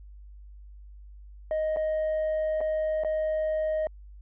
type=tone with dropouts; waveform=sine; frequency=624 Hz; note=D#5; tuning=5 cents sharp; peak=-22 dBFS; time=1.51-3.87 s; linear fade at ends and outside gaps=1 ms; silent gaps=1.762-1.769 / 2.606-2.612 / 3.036-3.047 s; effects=tanh soft clip ceiling -24 dBFS + added 50 Hz sine -44 dBFS peak until 4.21 s